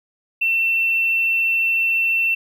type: tone with hard clipping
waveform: triangle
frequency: 2693 Hz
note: E7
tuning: 36 cents sharp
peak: -16 dBFS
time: 0.41-2.35 s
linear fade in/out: 10 ms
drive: 3 dB
effects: none